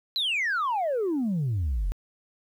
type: exponential sweep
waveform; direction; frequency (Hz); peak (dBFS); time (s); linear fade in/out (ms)
sine; down; 4121 to 39.2; -22; 0.16-1.92; 0
effects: tanh soft clip ceiling -22 dBFS + 10-bit